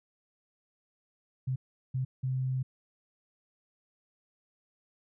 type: tone bursts at uneven times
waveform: sine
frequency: 130 Hz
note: C3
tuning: 11 cents flat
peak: -28 dBFS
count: 3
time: 1.47-1.56 / 1.94-2.05 / 2.23-2.63 s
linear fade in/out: 10 ms
effects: none